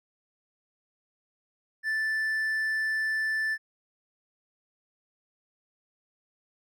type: tone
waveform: triangle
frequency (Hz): 1760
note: A6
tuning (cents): 0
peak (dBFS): -24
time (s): 1.83-3.58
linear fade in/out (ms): 50
effects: none